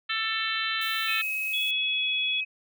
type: harmonic tone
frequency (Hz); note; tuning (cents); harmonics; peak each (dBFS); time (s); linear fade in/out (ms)
443.6; A4; +14; 3 / 4 / 5 / 6 / 7 / 8 / 9; -33 / -32 / -35 / -34 / -34 / -36 / -35; 0.09-1.22; 10
type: noise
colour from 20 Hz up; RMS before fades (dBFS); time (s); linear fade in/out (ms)
violet; -41; 0.81-1.71; 5
type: tone with pitch glide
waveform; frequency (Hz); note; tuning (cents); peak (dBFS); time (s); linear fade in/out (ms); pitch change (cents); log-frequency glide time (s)
sine; 2558 to 2543; D#7 to D#7; +47 to +37; -27; 1.07-2.45; 20; -10; 1.84-2.08
type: tone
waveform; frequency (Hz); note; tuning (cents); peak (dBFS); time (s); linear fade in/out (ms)
sine; 3379; G#7; +29; -27; 1.53-2.41; 10
effects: none